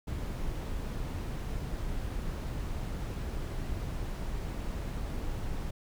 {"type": "noise", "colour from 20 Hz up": "brown", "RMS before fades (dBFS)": -35, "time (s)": [0.07, 5.71], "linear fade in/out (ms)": 10, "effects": []}